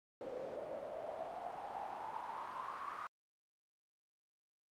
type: noise with band-pass filter sweep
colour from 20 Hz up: pink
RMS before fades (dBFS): -45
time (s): 0.21-3.07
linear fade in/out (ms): 0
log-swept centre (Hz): 500 to 1200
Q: 6.8
effects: Opus 48 kbps